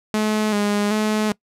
sawtooth tone with vibrato, 210 Hz, G#3, 19 cents sharp, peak -14 dBFS, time 0.14-1.32 s, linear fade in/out 0 ms, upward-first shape square, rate 1.3 Hz, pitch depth 35 cents each way, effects noise-tail reverb RT60 0.1 s tail -23 dB re dry + low-pass 11000 Hz 12 dB/octave

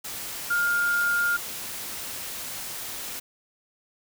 sine tone in noise, 1411 Hz, F6, 17 cents sharp, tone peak -21 dBFS, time 0.5-1.37 s, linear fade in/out 10 ms, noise white, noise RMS -35 dBFS, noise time 0.04-3.2 s, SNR +11 dB, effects none

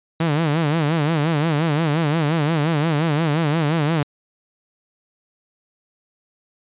sawtooth tone with vibrato, 155.56 Hz, D#3, in tune, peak -13 dBFS, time 0.2-4.03 s, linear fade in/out 5 ms, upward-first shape sine, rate 5.7 Hz, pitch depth 140 cents each way, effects resampled to 8000 Hz

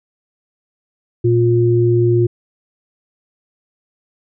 sine tone pair together, 117.6 / 353.2 Hz, A#2 / F4, +16 / +20 cents, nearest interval octave + perfect fifth, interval 1904 cents, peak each -13 dBFS, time 1.24-2.27 s, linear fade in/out 10 ms, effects none

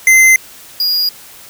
square tone pair in turn, 2069 / 4862 Hz, C7 / D#8, -20 / -41 cents, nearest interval octave + minor third, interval 1479 cents, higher second, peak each -5 / -12 dBFS, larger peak first, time 0.07-0.36 / 0.8-1.09 s, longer neither, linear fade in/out 2 ms, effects white hiss -37 dBFS RMS until 1.49 s

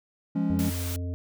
triangle chord, Db major, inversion first, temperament just, 173.24 / 207.9 / 277.2 Hz, F3 / Ab3 / Db4, -14 / +2 / 0 cents, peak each -26 dBFS, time 0.35-0.7 s, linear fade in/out 10 ms
harmonic tone, 88.2 Hz, F2, 18 cents sharp, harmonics 1 / 3 / 5 / 7, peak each -29 / -38 / -45 / -46 dBFS, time 0.5-1.14 s, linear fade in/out 0 ms
white noise, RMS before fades -37 dBFS, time 0.59-0.96 s, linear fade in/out 0 ms
effects none

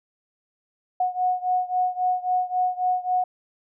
sine beating tone pair, 730 / 733.7 Hz, F#5 / F#5, -24 / -15 cents, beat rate 3.7 Hz, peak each -23 / -25 dBFS, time 1-3.24 s, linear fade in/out 5 ms, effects none

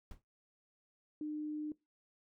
brown noise with exponential decay, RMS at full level -44 dBFS, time 0.11-0.22 s, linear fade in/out 1 ms, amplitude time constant 23 ms
sine tone, 302.6 Hz, D#4, 48 cents flat, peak -37 dBFS, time 1.21-1.72 s, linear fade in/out 2 ms
effects noise-tail reverb RT60 0.2 s tail -21 dB re dry

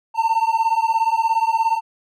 triangle beating tone pair, 894 / 911 Hz, A5 / A#5, +27 / -40 cents, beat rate 17 Hz, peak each -17 / -17 dBFS, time 0.14-1.81 s, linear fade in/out 50 ms, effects none

